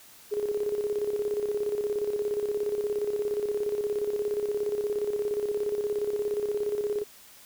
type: tone with tremolo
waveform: sine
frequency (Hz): 415.3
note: G#4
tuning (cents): 0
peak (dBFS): -24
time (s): 0.31-7.04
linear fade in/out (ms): 20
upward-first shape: square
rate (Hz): 17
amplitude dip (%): 55
effects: white hiss -52 dBFS RMS until 7.45 s